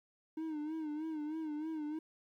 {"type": "tone with vibrato", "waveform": "triangle", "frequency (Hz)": 309.2, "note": "D#4", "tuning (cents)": -11, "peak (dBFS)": -35, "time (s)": [0.37, 1.99], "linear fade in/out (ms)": 5, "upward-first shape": "sine", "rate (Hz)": 3.2, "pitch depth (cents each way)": 72, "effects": ["12-bit"]}